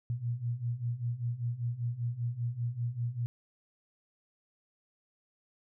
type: beating tone pair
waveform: sine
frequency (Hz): 116.54 / 121.64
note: A#2 / B2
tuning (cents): 0 / -26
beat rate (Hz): 5.1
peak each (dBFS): -36 / -33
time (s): 0.1-3.26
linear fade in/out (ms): 0
effects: none